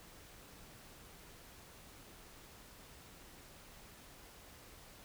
silence, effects pink hiss -57 dBFS RMS until 5.04 s

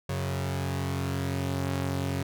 sawtooth tone pair together, 91.5 / 137.1 Hz, F#2 / C#3, -19 / -19 cents, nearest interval perfect fifth, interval 700 cents, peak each -27 dBFS, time 0.09-2.23 s, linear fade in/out 5 ms, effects none

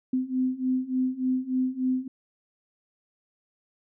sine beating tone pair, 255.1 / 258.5 Hz, C4 / C4, -44 / -21 cents, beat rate 3.4 Hz, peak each -28 / -26 dBFS, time 0.13-2.08 s, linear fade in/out 5 ms, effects none

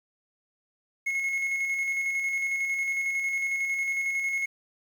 triangle tone with tremolo, 2173 Hz, C#7, 35 cents flat, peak -23 dBFS, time 1.06-4.46 s, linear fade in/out 10 ms, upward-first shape square, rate 11 Hz, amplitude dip 30%, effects 9-bit

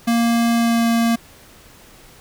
square tone with pitch glide, 233.1 to 231.2 Hz, A#3 to A#3, 0 to -14 cents, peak -15 dBFS, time 0.07-1.16 s, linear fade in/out 10 ms, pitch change -14 cents, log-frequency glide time 0.54-0.87 s, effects pink hiss -46 dBFS RMS until 2.2 s

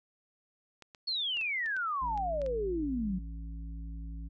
clicks, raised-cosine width 0.2 ms, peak -32 dBFS, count 9, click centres 0.823 / 0.948 / 1.371 / 1.413 / 1.661 / 1.766 / 2.176 / 2.417 / 2.463 s
sine exponential sweep, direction down, 4435 to 174.61 Hz, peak -30 dBFS, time 1.07-3.19 s, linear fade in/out 10 ms
harmonic tone, 55.5 Hz, A1, 16 cents sharp, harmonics 1 / 3 / 5, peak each -38 / -48 / -52 dBFS, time 2.01-4.29 s, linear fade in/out 20 ms
effects none

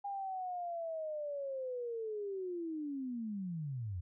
sine linear sweep, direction down, 810 to 82.41 Hz, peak -37 dBFS, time 0.04-4.01 s, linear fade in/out 10 ms, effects none

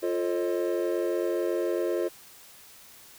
triangle chord, F dominant seventh, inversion none, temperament equal with one note detuned, 349.2 / 440 / 534.9 / 622.3 Hz, F4 / A4 / C5 / Eb5, 0 / 0 / +38 / 0 cents, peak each -26 / -30 / -30 / -32 dBFS, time 0.02-2.09 s, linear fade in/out 20 ms, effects white hiss -51 dBFS RMS until 3.18 s

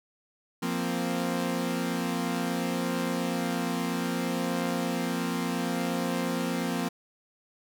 sawtooth chord, F suspended fourth, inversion none, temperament equal, 174.61 / 233.1 / 261.6 Hz, F3 / Bb3 / C4, 0 / 0 / 0 cents, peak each -28 dBFS, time 0.62-6.89 s, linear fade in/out 10 ms, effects none

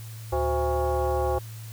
sine tone with frequency modulation, 224.3 Hz, A3, 34 cents sharp, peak -22 dBFS, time 0.32-1.39 s, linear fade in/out 10 ms, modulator 296 Hz, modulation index 2.4, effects added 111 Hz sine -37 dBFS peak until 1.72 s + white hiss -48 dBFS RMS until 1.72 s

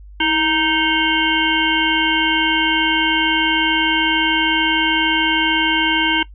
harmonic tone with a mistuned harmonic, 311.1 Hz, D#4, in tune, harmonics 1 / 3 / 5 / 7 / 9 / 10, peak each -21 / -21 / -21 / -21 / -21 / -21 dBFS, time 0.2-6.23 s, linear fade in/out 5 ms, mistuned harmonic 1, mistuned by +55 cents, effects noise-tail reverb RT60 0.1 s tail -19 dB re dry + added 50 Hz sine -36 dBFS peak until 6.34 s

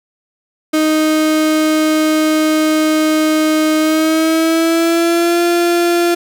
35% pulse tone with pitch glide, 311.1 to 345.2 Hz, D#4 to F4, 0 to -20 cents, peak -9 dBFS, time 0.73-6.15 s, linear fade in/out 10 ms, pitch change +180 cents, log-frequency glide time 3.79-5.42 s, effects none

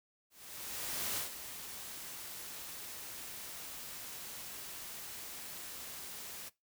white noise with ADSR envelope, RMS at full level -36 dBFS, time 0.3-6.5 s, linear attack 870 ms, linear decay 120 ms, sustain -10 dB, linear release 25 ms, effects noise-tail reverb RT60 0.2 s tail -20 dB re dry

